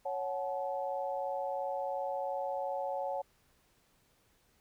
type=chord; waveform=sine; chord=F# minor; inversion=second; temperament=equal with one note detuned; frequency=554.4 / 740 / 862.9 Hz; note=C#5 / F#5 / A5; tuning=0 / 0 / -34 cents; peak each=-36 / -38 / -39 dBFS; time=0.05-3.22 s; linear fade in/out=10 ms; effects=pink hiss -70 dBFS RMS until 4.6 s